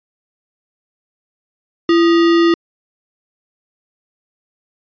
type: tone with sample-and-hold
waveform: sine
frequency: 337.2 Hz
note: E4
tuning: 39 cents sharp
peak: -8 dBFS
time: 1.89-2.54 s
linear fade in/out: 2 ms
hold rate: 1575 Hz
effects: resampled to 11025 Hz